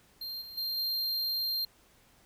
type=tone with level steps; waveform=square; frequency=4186 Hz; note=C8; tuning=in tune; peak=-37 / -44 / -32 / -30 dBFS; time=0.21-1.65 s; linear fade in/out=5 ms; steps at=0.41 / 0.57 / 0.77 s; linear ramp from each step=10 ms; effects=pink hiss -63 dBFS RMS until 2.25 s